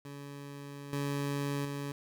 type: tone with level steps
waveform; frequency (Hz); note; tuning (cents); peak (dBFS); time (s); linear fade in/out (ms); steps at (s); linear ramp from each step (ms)
20% pulse; 141.8; C#3; +40; -38 / -27 / -31; 0.05-1.92; 2; 0.93 / 1.65; 2
effects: none